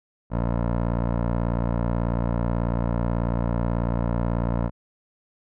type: tone with low-pass filter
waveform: 15% pulse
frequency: 58.27 Hz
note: A#1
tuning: in tune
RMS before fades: -24 dBFS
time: 0.3-4.71 s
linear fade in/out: 50 ms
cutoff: 1000 Hz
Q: 1.2
effects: none

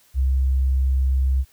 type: tone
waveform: sine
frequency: 66 Hz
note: C2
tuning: 16 cents sharp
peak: -16 dBFS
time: 0.14-1.45 s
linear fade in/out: 50 ms
effects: white hiss -57 dBFS RMS until 1.52 s

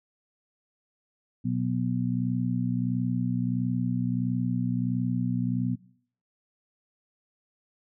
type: harmonic tone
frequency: 61.5 Hz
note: B1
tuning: 7 cents flat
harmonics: 2 / 3 / 4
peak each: -29 / -29 / -29 dBFS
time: 1.44-5.76 s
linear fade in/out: 20 ms
effects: noise-tail reverb RT60 0.6 s tail -21 dB re dry

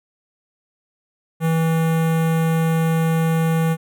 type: tone with notch filter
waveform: square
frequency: 162.8 Hz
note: E3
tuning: 21 cents flat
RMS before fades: -18 dBFS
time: 1.4-3.77 s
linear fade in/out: 50 ms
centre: 4800 Hz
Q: 0.74
effects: none

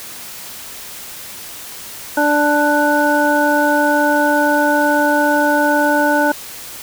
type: harmonic tone with a mistuned harmonic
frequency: 293.7 Hz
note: D4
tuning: in tune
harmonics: 1 / 2 / 3 / 5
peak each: -17 / -17 / -17 / -17 dBFS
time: 2.17-6.32 s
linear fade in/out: 5 ms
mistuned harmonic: 5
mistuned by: +15 cents
effects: white hiss -32 dBFS RMS until 6.82 s

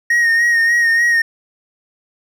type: tone with vibrato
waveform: triangle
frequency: 1864.7 Hz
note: A#6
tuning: in tune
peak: -9 dBFS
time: 0.1-1.22 s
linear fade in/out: 5 ms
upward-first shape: sine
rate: 3.4 Hz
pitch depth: 34 cents each way
effects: none

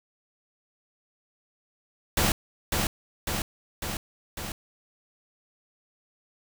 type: noise with echo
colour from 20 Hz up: pink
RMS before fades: -23 dBFS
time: 2.17-2.32 s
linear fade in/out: 2 ms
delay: 550 ms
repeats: 4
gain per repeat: -3 dB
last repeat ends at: 4.52 s
effects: none

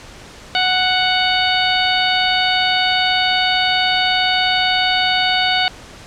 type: harmonic tone with a mistuned harmonic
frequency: 740 Hz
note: F#5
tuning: in tune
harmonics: 1 / 2 / 3 / 4 / 5 / 6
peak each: -19 / -21 / -22 / -20 / -21 / -23 dBFS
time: 0.55-5.68 s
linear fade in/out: 0 ms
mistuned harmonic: 6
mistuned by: +19 cents
effects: pink hiss -38 dBFS RMS until 6.06 s + low-pass 7000 Hz 12 dB/octave

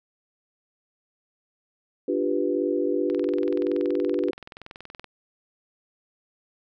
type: chord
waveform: sine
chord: G dominant seventh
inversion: second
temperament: equal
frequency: 293.7 / 349.2 / 392 / 493.9 Hz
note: D4 / F4 / G4 / B4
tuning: 0 / 0 / 0 / 0 cents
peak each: -27 / -27 / -27 / -28 dBFS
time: 2.08-4.31 s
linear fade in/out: 5 ms
type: click train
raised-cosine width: 0.3 ms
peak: -24 dBFS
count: 42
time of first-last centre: 3.1-5.043 s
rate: 21.1 Hz
effects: none

